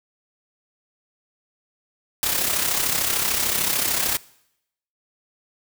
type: noise with amplitude modulation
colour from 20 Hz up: white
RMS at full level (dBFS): -20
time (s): 2.23-4.17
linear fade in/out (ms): 0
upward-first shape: sine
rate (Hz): 33.4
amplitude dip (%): 55
effects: noise-tail reverb RT60 0.8 s tail -22 dB re dry